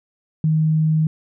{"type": "tone", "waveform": "sine", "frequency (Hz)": 156.9, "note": "D#3", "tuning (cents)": 15, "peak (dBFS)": -14, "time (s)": [0.44, 1.07], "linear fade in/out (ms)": 2, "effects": []}